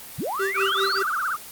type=linear sweep; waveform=sine; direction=up; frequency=78.1 to 4840 Hz; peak=-25 dBFS; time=0.18-1 s; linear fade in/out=10 ms
type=tone with tremolo; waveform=square; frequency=390.1 Hz; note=G4; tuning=8 cents flat; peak=-22 dBFS; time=0.39-1.03 s; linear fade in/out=10 ms; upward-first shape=triangle; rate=5.1 Hz; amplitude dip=100%
type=tone with vibrato; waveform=sine; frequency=1346 Hz; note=E6; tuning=36 cents sharp; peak=-22 dBFS; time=0.54-1.37 s; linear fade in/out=20 ms; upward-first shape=triangle; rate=17 Hz; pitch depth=270 cents each way
effects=white hiss -40 dBFS RMS until 1.51 s + Opus 24 kbps